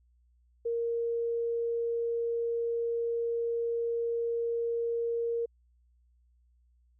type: tone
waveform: sine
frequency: 466.2 Hz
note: A#4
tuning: in tune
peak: -28 dBFS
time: 0.65-5.46 s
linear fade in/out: 10 ms
effects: added 60 Hz sine -63 dBFS peak until 6.99 s